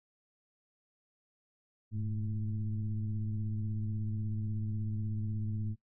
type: tone with frequency modulation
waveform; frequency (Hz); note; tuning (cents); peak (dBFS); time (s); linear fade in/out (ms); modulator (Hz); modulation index
sine; 103.83; G#2; 0; -32; 1.91-5.76; 50; 112; 0.78
effects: noise-tail reverb RT60 0.1 s tail -19 dB re dry